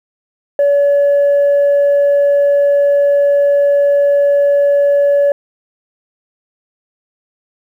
sine tone, 569 Hz, C#5, 45 cents sharp, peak -6 dBFS, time 0.59-5.32 s, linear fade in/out 2 ms, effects tanh soft clip ceiling -6 dBFS + 8-bit

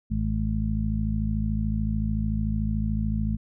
harmonic tone, 53.6 Hz, A1, 45 cents flat, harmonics 1 / 2 / 3 / 4, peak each -27 / -29 / -33 / -28 dBFS, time 0.1-3.37 s, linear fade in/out 20 ms, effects none

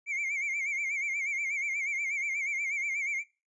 triangle tone with vibrato, 2228 Hz, C#7, 8 cents sharp, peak -28 dBFS, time 0.06-3.24 s, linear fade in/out 50 ms, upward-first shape sine, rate 8.3 Hz, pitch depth 100 cents each way, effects noise-tail reverb RT60 0.3 s tail -22 dB re dry + resampled to 22050 Hz

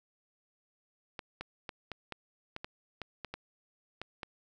clicks, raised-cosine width 0.3 ms, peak -23 dBFS, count 12, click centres 1.192 / 1.41 / 1.692 / 1.917 / 2.123 / 2.564 / 2.645 / 3.017 / 3.247 / 3.34 / 4.016 / 4.232 s, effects none

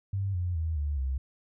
sine tone with pitch steps, 98 / 88.83 / 80.53 / 72.99 / 66.17 Hz, G2 / F2 / E2 / D2 / C2, 0 / +30 / -40 / -10 / +20 cents, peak -27 dBFS, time 0.13-1.18 s, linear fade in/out 5 ms, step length 210 ms, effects none

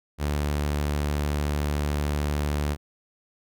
sawtooth tone, 73.42 Hz, D2, in tune, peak -20 dBFS, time 0.18-2.77 s, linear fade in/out 50 ms, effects none

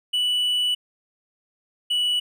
triangle tone pair in turn, 2960 / 2949 Hz, F#7 / F#7, 0 / -6 cents, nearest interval unison, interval 6 cents, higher first, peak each -18 dBFS, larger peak neither, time 0.13-0.75 / 1.9-2.2 s, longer first, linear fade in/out 10 ms, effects none

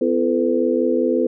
harmonic tone with a mistuned harmonic, 84.1 Hz, E2, 35 cents sharp, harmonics 3 / 4 / 5 / 6, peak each -21 / -21 / -21 / -21 dBFS, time 0.01-1.27 s, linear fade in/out 5 ms, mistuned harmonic 5, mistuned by +75 cents, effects none

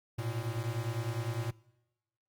square beating tone pair, 111.1 / 121 Hz, A2 / B2, +17 / -35 cents, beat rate 9.9 Hz, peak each -36 / -37 dBFS, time 0.18-1.51 s, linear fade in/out 10 ms, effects noise-tail reverb RT60 1.0 s tail -23 dB re dry + Opus 48 kbps

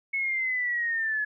sine linear sweep, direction down, 2200 to 1695 Hz, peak -25 dBFS, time 0.13-1.25 s, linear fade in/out 10 ms, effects none

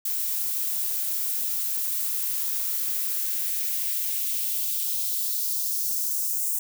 violet noise with high-pass filter sweep, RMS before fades -27 dBFS, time 0.05-6.59 s, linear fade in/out 5 ms, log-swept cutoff 310 to 7500 Hz, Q 1.6, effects none

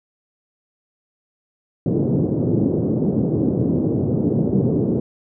pink band-pass noise, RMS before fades -19 dBFS, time 1.86-5 s, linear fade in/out 2 ms, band 120 to 420 Hz, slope 24 dB/octave, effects none

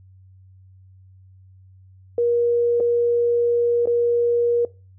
sine tone with dropouts, 475.3 Hz, A#4, 34 cents sharp, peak -16 dBFS, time 2.18-4.65 s, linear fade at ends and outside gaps 2 ms, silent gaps 2.801-2.805 / 3.857-3.872 s, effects noise-tail reverb RT60 0.3 s tail -21 dB re dry + added 94 Hz sine -46 dBFS peak until 4.98 s

